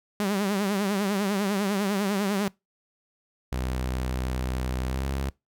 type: tone with vibrato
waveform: sawtooth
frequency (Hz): 200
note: G3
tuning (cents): +35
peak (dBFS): -20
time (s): 0.2-2.48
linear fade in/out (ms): 0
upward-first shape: triangle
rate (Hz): 10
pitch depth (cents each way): 110
type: tone with pitch glide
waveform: sawtooth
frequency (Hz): 63.5 to 67.67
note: B1 to C#2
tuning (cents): +49 to -41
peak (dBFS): -23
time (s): 3.52-5.3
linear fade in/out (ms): 5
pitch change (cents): +110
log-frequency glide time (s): 4.86-5.06
effects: noise-tail reverb RT60 0.2 s tail -23 dB re dry